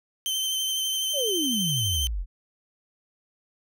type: tone with vibrato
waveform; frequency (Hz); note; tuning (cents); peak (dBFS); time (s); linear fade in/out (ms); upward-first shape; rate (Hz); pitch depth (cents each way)
sawtooth; 3098; G7; -21; -22; 0.26-2.07; 0; triangle; 12; 24
type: exponential sweep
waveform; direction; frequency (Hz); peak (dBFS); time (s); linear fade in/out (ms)
sine; down; 622.3 to 39; -26; 1.13-2.26; 50
effects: none